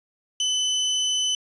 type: tone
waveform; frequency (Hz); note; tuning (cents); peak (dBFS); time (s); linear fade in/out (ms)
30% pulse; 3018; F#7; +34; -18; 0.4-1.35; 2
effects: resampled to 22050 Hz